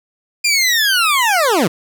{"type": "linear sweep", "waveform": "20% pulse", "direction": "down", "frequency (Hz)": [2432, 139.5], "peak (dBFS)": -7, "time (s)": [0.44, 1.68], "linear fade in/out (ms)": 10, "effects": []}